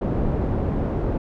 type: low-pass noise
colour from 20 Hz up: pink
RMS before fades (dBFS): -23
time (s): 0.01-1.18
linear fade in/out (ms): 10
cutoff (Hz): 560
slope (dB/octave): 12
effects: none